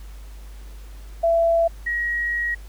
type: tone pair in turn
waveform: sine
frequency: 669 / 1898.8 Hz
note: E5 / A#6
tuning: +25 / +31 cents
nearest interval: octave + tritone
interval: 1806 cents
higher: second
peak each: -15 / -21 dBFS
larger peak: first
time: 1.23-1.68 / 1.86-2.55 s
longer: second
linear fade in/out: 10 ms
effects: added 50 Hz sine -36 dBFS peak until 2.68 s + pink hiss -51 dBFS RMS until 2.68 s